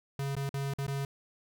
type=tone with dropouts; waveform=square; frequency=138.59 Hz; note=C#3; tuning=in tune; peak=-32 dBFS; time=0.19-1.05 s; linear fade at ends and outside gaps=2 ms; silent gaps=0.353-0.366 / 0.492-0.54 / 0.737-0.785 / 0.866-0.879 s; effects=none